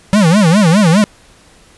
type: tone with vibrato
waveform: square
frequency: 185 Hz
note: F#3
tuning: in tune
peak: -7 dBFS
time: 0.13-1.04 s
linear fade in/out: 0 ms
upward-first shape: sine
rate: 4.9 Hz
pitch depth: 270 cents each way
effects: pink hiss -45 dBFS RMS until 1.77 s + resampled to 24000 Hz